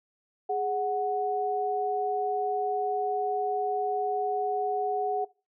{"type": "tone pair together", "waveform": "sine", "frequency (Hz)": [415.3, 740], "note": ["G#4", "F#5"], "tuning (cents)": [0, 0], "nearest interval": "minor seventh", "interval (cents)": 1000, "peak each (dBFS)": [-30, -27], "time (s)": [0.49, 5.25], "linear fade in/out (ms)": 10, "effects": ["noise-tail reverb RT60 0.3 s tail -21 dB re dry"]}